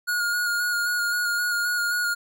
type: tone with vibrato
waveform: square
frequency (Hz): 1436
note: F6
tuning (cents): +48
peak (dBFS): -23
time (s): 0.07-2.15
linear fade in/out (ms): 20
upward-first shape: square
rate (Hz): 3.8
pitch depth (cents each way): 17
effects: none